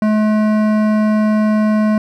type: tone with hard clipping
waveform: triangle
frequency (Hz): 214.1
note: A3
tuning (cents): -47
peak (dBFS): -13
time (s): 0.02-1.98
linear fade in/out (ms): 2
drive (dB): 18
effects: none